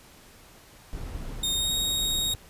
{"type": "noise", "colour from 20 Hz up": "brown", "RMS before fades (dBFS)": -36, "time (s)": [0.93, 2.35], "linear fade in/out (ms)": 0}
{"type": "tone with pitch glide", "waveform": "sawtooth", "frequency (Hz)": [3688, 3755], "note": ["A#7", "A#7"], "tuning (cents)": [-19, 12], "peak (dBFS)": -22, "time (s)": [1.43, 2.34], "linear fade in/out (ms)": 5, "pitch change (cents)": 31, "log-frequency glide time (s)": [1.54, 1.71]}
{"effects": ["pink hiss -52 dBFS RMS until 2.49 s", "resampled to 32000 Hz"]}